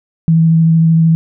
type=tone with vibrato; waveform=sine; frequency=163.1 Hz; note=E3; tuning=18 cents flat; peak=-6 dBFS; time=0.28-1.15 s; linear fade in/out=0 ms; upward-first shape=sine; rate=13 Hz; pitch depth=13 cents each way; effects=none